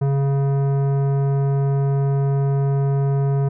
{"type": "tone with tanh clipping", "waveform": "sine", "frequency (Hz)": 138.59, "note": "C#3", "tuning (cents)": 0, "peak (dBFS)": -18, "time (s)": [0.01, 3.49], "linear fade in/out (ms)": 10, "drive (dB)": 14, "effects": []}